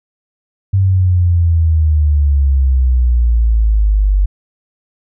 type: exponential sweep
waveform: sine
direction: down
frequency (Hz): 97.7 to 47.86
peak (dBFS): -8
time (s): 0.73-4.26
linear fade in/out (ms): 10
effects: none